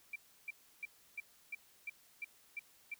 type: tone bursts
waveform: sine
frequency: 2349 Hz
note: D7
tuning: in tune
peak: -39 dBFS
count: 9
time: 0.13-2.942 s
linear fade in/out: 5 ms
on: 28 ms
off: 320 ms
effects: white hiss -66 dBFS RMS until 2.99 s